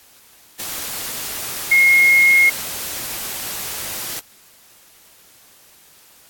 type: tone in noise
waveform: sine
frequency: 2151 Hz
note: C7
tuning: 47 cents sharp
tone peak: -9 dBFS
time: 1.71-2.5 s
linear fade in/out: 10 ms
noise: white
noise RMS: -27 dBFS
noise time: 0.59-4.2 s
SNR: +15 dB
effects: white hiss -49 dBFS RMS until 6.29 s + AAC 64 kbps